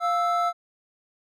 triangle tone pair together, 698.5 / 1318.6 Hz, F5 / E6, 0 / 0 cents, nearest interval major seventh, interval 1100 cents, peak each -22 dBFS, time 0-0.53 s, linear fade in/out 50 ms, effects none

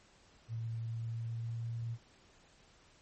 sine tone with pitch glide, 113.9 to 116.02 Hz, A#2 to A#2, -40 to -8 cents, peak -36 dBFS, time 0.48-1.98 s, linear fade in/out 50 ms, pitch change +32 cents, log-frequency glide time 0.76-1.75 s, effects pink hiss -64 dBFS RMS until 3.01 s + MP3 32 kbps

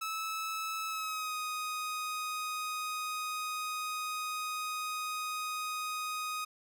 sawtooth tone with pitch glide, 1304 to 1248 Hz, E6 to D#6, -19 to +5 cents, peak -31 dBFS, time 0.01-6.45 s, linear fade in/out 10 ms, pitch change -76 cents, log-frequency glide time 0.86-1.35 s, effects none

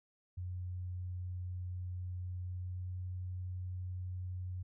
sine tone with pitch glide, 90.4 to 91.19 Hz, F#2 to F#2, -40 to -25 cents, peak -38 dBFS, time 0.37-4.63 s, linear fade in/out 10 ms, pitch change +15 cents, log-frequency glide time 2.41-2.98 s, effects none

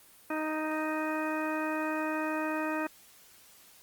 harmonic tone, 311.1 Hz, D#4, in tune, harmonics 1 / 2 / 3 / 4 / 5 / 6 / 8, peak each -33 / -36 / -38 / -39 / -40 / -41 / -42 dBFS, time 0.3-2.87 s, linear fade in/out 5 ms, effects white hiss -57 dBFS RMS until 3.82 s + Opus 24 kbps

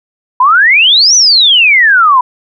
sine exponential two-way sweep, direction up then down, 970 to 6100 to 970 Hz, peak -3 dBFS, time 0.4-2.21 s, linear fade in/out 5 ms, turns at 1.15 s, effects none

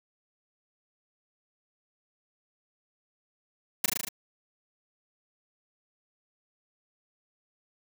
white noise with echo, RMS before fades -23 dBFS, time 3.84-3.86 s, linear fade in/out 5 ms, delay 38 ms, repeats 6, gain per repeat -2 dB, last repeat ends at 4.088 s, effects none

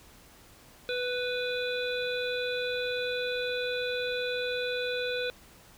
harmonic tone, 495.4 Hz, B4, 5 cents sharp, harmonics 1 / 3 / 5 / 7 / 8, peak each -31 / -36 / -38 / -39 / -40 dBFS, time 0.89-5.3 s, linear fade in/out 0 ms, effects pink hiss -55 dBFS RMS until 5.77 s

